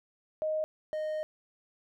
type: tone pair in turn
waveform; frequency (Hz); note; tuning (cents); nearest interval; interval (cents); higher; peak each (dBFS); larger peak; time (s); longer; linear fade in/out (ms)
sine / triangle; 622.3 / 618; D#5 / D#5; 0 / -12; unison; 12; first; -28 / -29; first; 0.42-0.64 / 0.93-1.23; second; 0
effects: none